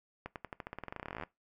accelerating click train, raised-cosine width 0.5 ms, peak -25 dBFS, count 25, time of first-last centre 0.26-1.236 s, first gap 98 ms, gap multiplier 0.91, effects noise-tail reverb RT60 0.2 s tail -20 dB re dry

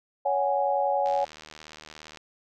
sine chord, C# suspended fourth, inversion none, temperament equal with one note detuned, 560.5 / 740 / 830.6 Hz, C#5 / F#5 / G#5, +19 / 0 / 0 cents, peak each -26 / -28 / -26 dBFS, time 0.25-1.25 s, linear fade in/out 10 ms
click train, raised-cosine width 0.2 ms, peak -26 dBFS, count 87, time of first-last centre 1.06-2.173 s, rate 77.3 Hz
effects none

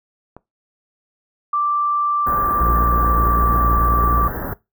click, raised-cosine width 1 ms, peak -23 dBFS, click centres 0.366 s
sine tone with pitch glide, 1174.7 to 1166.6 Hz, D6 to D6, 0 to -12 cents, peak -16 dBFS, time 1.53-4.28 s, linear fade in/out 5 ms, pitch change -12 cents, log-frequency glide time 2.66-3.29 s
pink band-stop noise, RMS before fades -26 dBFS, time 2.26-4.54 s, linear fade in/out 10 ms, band 1800 to 13000 Hz, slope 96 dB/octave
harmonic tone, 58.27 Hz, A#1, in tune, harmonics 1 / 2 / 3 / 4 / 5 / 6 / 7 / 8 / 9, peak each -17 / -29 / -31 / -34 / -33 / -38 / -40 / -39 / -41 dBFS, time 2.6-4.28 s, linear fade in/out 10 ms
effects noise-tail reverb RT60 0.2 s tail -20 dB re dry

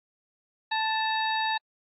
harmonic tone with a mistuned harmonic, 880 Hz, A5, in tune, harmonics 1 / 2 / 3 / 4 / 5, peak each -27 / -31 / -36 / -34 / -40 dBFS, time 0.71-1.58 s, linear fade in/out 10 ms, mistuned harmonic 4, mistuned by +130 cents, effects AAC 48 kbps

